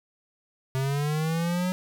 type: linear sweep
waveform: square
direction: up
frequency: 130.81 to 185 Hz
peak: -25 dBFS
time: 0.75-1.72 s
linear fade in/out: 0 ms
effects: none